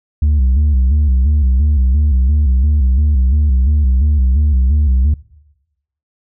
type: tone with vibrato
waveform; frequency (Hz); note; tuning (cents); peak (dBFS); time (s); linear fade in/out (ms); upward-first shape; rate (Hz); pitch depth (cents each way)
sine; 69; C#2; -7; -6; 0.22-5.14; 5; square; 2.9; 130
effects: noise-tail reverb RT60 0.9 s tail -21 dB re dry + tanh soft clip ceiling -8 dBFS

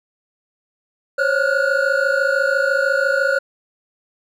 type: tone cluster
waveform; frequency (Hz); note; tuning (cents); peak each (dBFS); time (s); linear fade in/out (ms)
triangle; 533 / 559 / 1416 / 1470; C5 / C#5 / F6 / F#6; +32 / +14 / +23 / -12; -19; 1.18-3.39; 10
effects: none

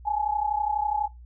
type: tone pair together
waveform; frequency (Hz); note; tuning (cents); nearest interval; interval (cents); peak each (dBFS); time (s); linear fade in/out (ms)
sine; 830 / 862.1; G#5 / A5; -1 / -36; minor second; 65; -25 / -28; 0.05-1.08; 20
effects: noise-tail reverb RT60 0.2 s tail -20 dB re dry + added 60 Hz sine -43 dBFS peak until 1.25 s

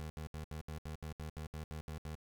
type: tone bursts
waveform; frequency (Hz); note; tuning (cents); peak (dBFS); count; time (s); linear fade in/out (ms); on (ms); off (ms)
25% pulse; 77.78; D#2; 0; -38; 13; 0-2.152; 0; 100; 71
effects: none

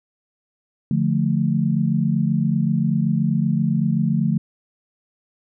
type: chord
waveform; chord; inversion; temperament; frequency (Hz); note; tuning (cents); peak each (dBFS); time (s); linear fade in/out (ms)
sine; D minor; none; equal; 146.83 / 174.61 / 220; D3 / F3 / A3; 0 / 0 / 0; -21; 0.91-4.38; 2
effects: none

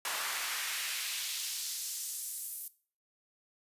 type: noise with high-pass filter sweep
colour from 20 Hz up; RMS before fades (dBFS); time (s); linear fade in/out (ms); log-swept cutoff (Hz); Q
pink; -37; 0.05-2.68; 2; 980 to 12000; 1.1
effects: noise-tail reverb RT60 0.4 s tail -17 dB re dry + resampled to 32000 Hz

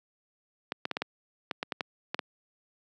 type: clicks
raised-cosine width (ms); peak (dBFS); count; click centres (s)
0.3; -14; 11; 0.721 / 0.854 / 0.913 / 0.969 / 1.02 / 1.512 / 1.629 / 1.722 / 1.808 / 2.145 / 2.192
effects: high-pass 200 Hz 12 dB/octave

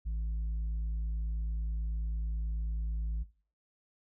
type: tone with tanh clipping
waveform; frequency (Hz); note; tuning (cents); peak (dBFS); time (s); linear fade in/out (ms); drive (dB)
sine; 54.6; A1; -13; -32; 0.05-3.24; 20; 3
effects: noise-tail reverb RT60 0.4 s tail -17 dB re dry

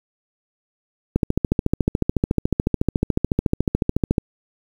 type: click train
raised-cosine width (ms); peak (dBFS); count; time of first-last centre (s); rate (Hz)
3; -4; 43; 1.16-4.182; 13.9
effects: 7-bit

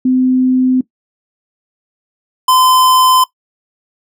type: tone pair in turn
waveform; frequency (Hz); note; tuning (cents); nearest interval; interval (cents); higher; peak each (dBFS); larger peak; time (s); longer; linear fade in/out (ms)
sine / square; 256.3 / 1025.2; C4 / C6; -36 / -36; 2 octaves; 2400; second; -8; neither; 0.05-0.81 / 2.48-3.24; neither; 5
effects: noise-tail reverb RT60 0.1 s tail -18 dB re dry

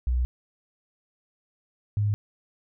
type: tone pair in turn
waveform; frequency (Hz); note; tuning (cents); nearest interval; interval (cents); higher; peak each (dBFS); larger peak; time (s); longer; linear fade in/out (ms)
sine; 61.74 / 103.83; B1 / G#2; 0 / 0; major sixth; 900; second; -21; neither; 0.07-0.25 / 1.97-2.14; first; 0
effects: none

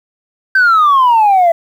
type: exponential sweep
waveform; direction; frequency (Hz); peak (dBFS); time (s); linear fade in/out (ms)
sine; down; 1568 to 660; -4; 0.55-1.52; 5
effects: tanh soft clip ceiling -4 dBFS + 7-bit

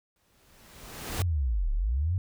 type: noise with exponential growth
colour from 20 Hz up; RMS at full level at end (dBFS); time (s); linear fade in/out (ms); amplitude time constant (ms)
pink; -32; 0.16-1.22; 1; 230
type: linear two-way sweep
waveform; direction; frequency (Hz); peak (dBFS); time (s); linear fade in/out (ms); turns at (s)
sine; down then up; 96.6 to 32.7 to 96.6; -24; 1.19-2.18; 0; 1.72
effects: none

